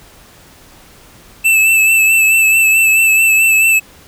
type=tone with vibrato; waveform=square; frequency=2637 Hz; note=E7; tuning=in tune; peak=-8 dBFS; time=1.44-3.8 s; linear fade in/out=20 ms; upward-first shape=sine; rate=4.6 Hz; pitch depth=30 cents each way; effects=pink hiss -42 dBFS RMS until 4.07 s